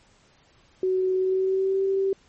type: tone with pitch glide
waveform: sine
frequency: 373.3 to 387.8 Hz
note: F#4 to G4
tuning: +15 to -19 cents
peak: -20 dBFS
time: 0.83-2.13 s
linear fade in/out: 2 ms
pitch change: +66 cents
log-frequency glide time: 1.16-1.84 s
effects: pink hiss -59 dBFS RMS until 2.28 s + MP3 32 kbps